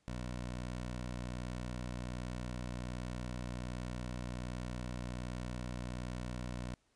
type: tone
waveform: 15% pulse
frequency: 61.3 Hz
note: B1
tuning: 12 cents flat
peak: -33 dBFS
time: 0.08-6.74 s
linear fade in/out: 0 ms
effects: pink hiss -75 dBFS RMS until 6.95 s + resampled to 22050 Hz